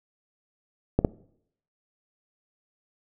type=clicks; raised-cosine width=2 ms; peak=-6 dBFS; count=2; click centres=0.99 / 1.048 s; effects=noise-tail reverb RT60 0.7 s tail -22 dB re dry